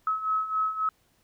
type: beating tone pair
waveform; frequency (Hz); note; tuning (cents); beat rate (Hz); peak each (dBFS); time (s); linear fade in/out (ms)
sine; 1284 / 1287.7; E6 / E6; -46 / -41; 3.7; -31 / -26; 0.07-0.89; 2
effects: pink hiss -67 dBFS RMS until 1.23 s